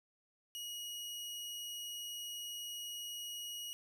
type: tone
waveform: sawtooth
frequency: 2898 Hz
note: F#7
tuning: 37 cents flat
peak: -39 dBFS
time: 0.55-3.73 s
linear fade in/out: 0 ms
effects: none